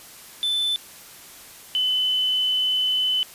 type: tone pair in turn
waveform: triangle / sine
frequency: 3520 / 3021 Hz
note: A7 / F#7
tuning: 0 / +35 cents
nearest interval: minor third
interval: 265 cents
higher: first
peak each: -19 dBFS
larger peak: neither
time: 0.43-0.76 / 1.75-3.23 s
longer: second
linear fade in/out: 0 ms
effects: white hiss -44 dBFS RMS until 3.34 s + resampled to 32000 Hz